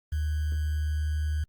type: tone with sample-and-hold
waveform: sine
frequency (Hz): 76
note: D#2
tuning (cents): -40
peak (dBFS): -25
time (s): 0.12-1.44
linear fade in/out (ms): 5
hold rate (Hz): 1575
effects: Opus 24 kbps